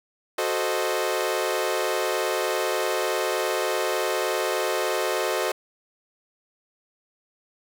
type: chord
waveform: sawtooth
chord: F# diminished seventh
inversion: none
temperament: equal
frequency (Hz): 370 / 440 / 523.3 / 622.3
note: F#4 / A4 / C5 / Eb5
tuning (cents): 0 / 0 / 0 / 0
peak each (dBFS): -25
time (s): 0.38-5.52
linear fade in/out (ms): 5
effects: none